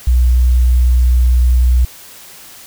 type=tone; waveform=sine; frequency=61.6 Hz; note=B1; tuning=4 cents flat; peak=-7 dBFS; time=0.07-1.85 s; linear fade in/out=5 ms; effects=white hiss -37 dBFS RMS until 2.66 s